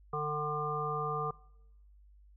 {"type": "harmonic tone", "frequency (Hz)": 150, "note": "D3", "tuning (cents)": 37, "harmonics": [1, 3, 5, 7, 8], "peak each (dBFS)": [-39, -37, -40, -41, -36], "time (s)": [0.13, 1.31], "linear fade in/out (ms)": 5, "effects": ["noise-tail reverb RT60 0.8 s tail -22 dB re dry", "added 50 Hz sine -56 dBFS peak until 2.36 s"]}